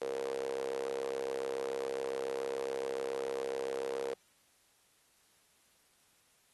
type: tone with high-pass filter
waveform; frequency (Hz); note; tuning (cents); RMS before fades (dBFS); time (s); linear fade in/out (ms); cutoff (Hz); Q
sawtooth; 67.1; C2; +44; -37; 0.01-4.14; 5; 470; 8.7
effects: white hiss -68 dBFS RMS until 6.53 s + AAC 32 kbps